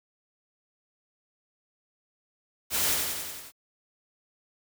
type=noise with echo; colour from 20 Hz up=white; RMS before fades=-27 dBFS; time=2.7-2.97 s; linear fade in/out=50 ms; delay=92 ms; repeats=6; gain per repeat=-3 dB; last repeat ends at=3.522 s; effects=none